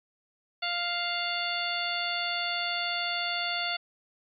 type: harmonic tone with a mistuned harmonic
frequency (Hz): 698.5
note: F5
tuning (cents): 0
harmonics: 1 / 2 / 3 / 4 / 5 / 6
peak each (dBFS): -35 / -35 / -35 / -35 / -35 / -35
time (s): 0.62-3.77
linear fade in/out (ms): 10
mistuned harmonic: 6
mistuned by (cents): +100
effects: MP3 96 kbps